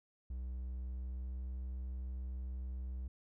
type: tone with pitch glide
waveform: triangle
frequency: 62.8 to 63.49 Hz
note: B1 to B1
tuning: +30 to +49 cents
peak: -37 dBFS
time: 0.3-3.08 s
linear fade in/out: 5 ms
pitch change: +19 cents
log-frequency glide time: 0.89-1.44 s
effects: none